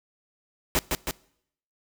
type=noise with echo; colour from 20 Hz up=pink; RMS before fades=-23 dBFS; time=0.75-0.79 s; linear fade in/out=0 ms; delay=160 ms; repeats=2; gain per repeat=-3 dB; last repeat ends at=1.11 s; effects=noise-tail reverb RT60 0.7 s tail -23 dB re dry